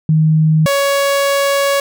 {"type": "tone pair in turn", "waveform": ["sine", "sawtooth"], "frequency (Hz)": [156.8, 558.8], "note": ["D#3", "C#5"], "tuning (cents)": [14, 14], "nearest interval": "octave + minor seventh", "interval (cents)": 2200, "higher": "second", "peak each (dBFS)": -8, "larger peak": "neither", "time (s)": [[0.09, 0.66], [0.66, 1.8]], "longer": "second", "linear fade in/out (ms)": 2, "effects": []}